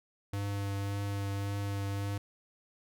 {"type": "tone with vibrato", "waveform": "square", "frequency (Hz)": 100, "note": "G2", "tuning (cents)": 35, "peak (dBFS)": -33, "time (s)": [0.33, 2.18], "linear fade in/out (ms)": 5, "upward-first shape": "triangle", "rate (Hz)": 1.8, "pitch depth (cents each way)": 15, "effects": []}